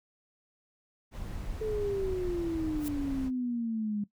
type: noise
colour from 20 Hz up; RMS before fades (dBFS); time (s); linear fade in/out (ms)
brown; -38; 1.11-3.31; 50
type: exponential sweep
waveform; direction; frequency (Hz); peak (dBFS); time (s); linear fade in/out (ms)
sine; down; 440 to 203.4; -29; 1.61-4.04; 5
type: noise with exponential growth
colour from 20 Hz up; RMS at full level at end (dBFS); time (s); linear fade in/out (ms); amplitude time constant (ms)
blue; -38; 2.74-2.88; 0; 30
effects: noise-tail reverb RT60 0.1 s tail -17 dB re dry